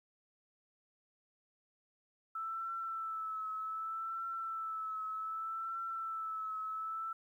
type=tone with vibrato; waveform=sine; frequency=1318.5 Hz; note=E6; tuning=in tune; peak=-37 dBFS; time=2.35-7.13 s; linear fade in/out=5 ms; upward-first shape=triangle; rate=0.65 Hz; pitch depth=41 cents each way; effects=12-bit